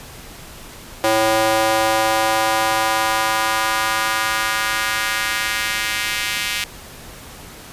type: tone with high-pass filter sweep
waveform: square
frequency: 110.4 Hz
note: A2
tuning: 6 cents sharp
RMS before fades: -19 dBFS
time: 1.04-6.64 s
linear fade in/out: 0 ms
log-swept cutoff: 520 to 2400 Hz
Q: 1.5
effects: pink hiss -38 dBFS RMS until 7.72 s + resampled to 32000 Hz